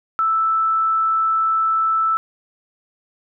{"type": "tone", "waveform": "sine", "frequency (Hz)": 1318.5, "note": "E6", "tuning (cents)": 0, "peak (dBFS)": -15, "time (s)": [0.19, 2.17], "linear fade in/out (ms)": 0, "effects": []}